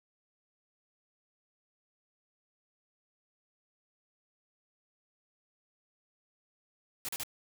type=noise bursts; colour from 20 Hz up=white; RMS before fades=-37 dBFS; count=3; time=7.05-7.234 s; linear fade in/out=0 ms; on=36 ms; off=38 ms; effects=none